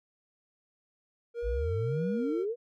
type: tone with vibrato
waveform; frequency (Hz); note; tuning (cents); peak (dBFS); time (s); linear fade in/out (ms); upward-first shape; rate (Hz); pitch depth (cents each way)
triangle; 466.2; A#4; 0; -30; 1.34-2.46; 50; sine; 1.7; 51
type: exponential sweep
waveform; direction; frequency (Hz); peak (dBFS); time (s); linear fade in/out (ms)
sine; up; 49.88 to 498.6; -29; 1.42-2.56; 50
effects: none